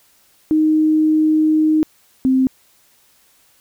sine tone pair in turn, 310.9 / 261.4 Hz, D#4 / C4, -1 / -1 cents, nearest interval minor third, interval 300 cents, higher first, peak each -11 dBFS, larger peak neither, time 0.51-1.83 / 2.25-2.47 s, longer first, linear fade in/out 0 ms, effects white hiss -55 dBFS RMS until 3.6 s

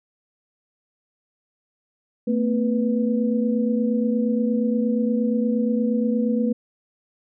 sine tone cluster, 226 / 254.5 / 491.6 Hz, A3 / C4 / B4, +47 / -48 / -8 cents, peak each -20 / -26 / -26 dBFS, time 2.27-6.53 s, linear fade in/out 10 ms, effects none

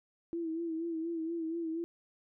sine tone with vibrato, 329.6 Hz, E4, in tune, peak -33 dBFS, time 0.33-1.84 s, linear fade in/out 0 ms, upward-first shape sine, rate 4.2 Hz, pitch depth 54 cents each way, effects none

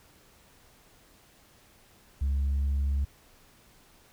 sine tone with pitch glide, 69 to 69.6 Hz, C#2 to C#2, -7 to +8 cents, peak -22 dBFS, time 2.21-3.05 s, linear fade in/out 10 ms, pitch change +15 cents, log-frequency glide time 2.35-2.67 s, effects tanh soft clip ceiling -23 dBFS + pink hiss -59 dBFS RMS until 4.12 s

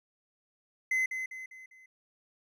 triangle tone with echo, 2046 Hz, C7, 39 cents flat, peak -24 dBFS, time 0.91-1.06 s, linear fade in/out 5 ms, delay 200 ms, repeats 4, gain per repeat -7 dB, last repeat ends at 1.86 s, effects none

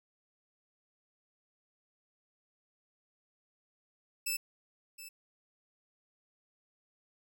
10% pulse tone with echo, 2635 Hz, E7, 1 cent flat, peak -23 dBFS, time 4.26-4.37 s, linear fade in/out 10 ms, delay 720 ms, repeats 1, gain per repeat -14 dB, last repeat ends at 5.09 s, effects none

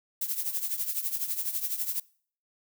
violet noise with tremolo, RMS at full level -28 dBFS, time 0.21-2 s, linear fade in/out 5 ms, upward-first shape triangle, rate 12 Hz, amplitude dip 80%, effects noise-tail reverb RT60 0.5 s tail -23 dB re dry

